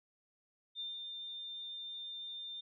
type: tone with ADSR envelope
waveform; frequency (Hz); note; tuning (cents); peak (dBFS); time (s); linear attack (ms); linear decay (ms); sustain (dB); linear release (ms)
sine; 3603; A7; +40; -38; 0.75-2.61; 48; 170; -4; 10
effects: none